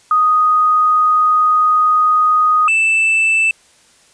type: tone pair in turn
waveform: sine / triangle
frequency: 1244.5 / 2645 Hz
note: D#6 / E7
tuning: 0 / +5 cents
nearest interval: octave + minor second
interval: 1305 cents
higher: second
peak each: -9 dBFS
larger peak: neither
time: 0.11-2.68 / 2.68-3.51 s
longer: first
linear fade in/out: 2 ms
effects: white hiss -50 dBFS RMS until 4.13 s + resampled to 22050 Hz